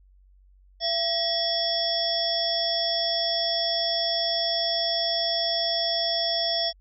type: harmonic tone with a mistuned harmonic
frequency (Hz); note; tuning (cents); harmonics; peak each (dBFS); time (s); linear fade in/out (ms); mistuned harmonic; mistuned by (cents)
675; E5; +41; 1 / 3 / 5 / 7 / 8; -28 / -38 / -29 / -35 / -26; 0.8-6.73; 50; 3; -100
effects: added 47 Hz sine -53 dBFS peak until 6.8 s